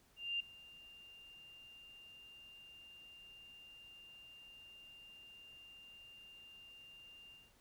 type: tone with ADSR envelope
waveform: sine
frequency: 2794 Hz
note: F7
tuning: in tune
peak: -34 dBFS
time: 0.16-7.53 s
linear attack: 240 ms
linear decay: 6 ms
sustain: -21 dB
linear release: 210 ms
effects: pink hiss -70 dBFS RMS until 7.6 s